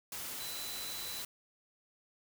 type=tone in noise; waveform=sine; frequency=3995 Hz; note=B7; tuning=19 cents sharp; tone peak=-44 dBFS; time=0.4-1.22 s; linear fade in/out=2 ms; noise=white; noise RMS=-42 dBFS; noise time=0.12-1.25 s; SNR=-5 dB; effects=none